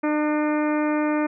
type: harmonic tone with a mistuned harmonic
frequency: 301.7 Hz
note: D4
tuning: 47 cents sharp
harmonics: 1 / 2 / 3 / 4 / 5 / 6 / 7 / 8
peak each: -21 / -27 / -31 / -33 / -35 / -37 / -38 / -39 dBFS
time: 0.03-1.27 s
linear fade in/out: 10 ms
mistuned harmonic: 5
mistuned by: -23 cents
effects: none